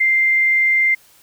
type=tone; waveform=sine; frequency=2093 Hz; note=C7; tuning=in tune; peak=-12 dBFS; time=0-0.95 s; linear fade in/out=10 ms; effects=white hiss -51 dBFS RMS until 1.22 s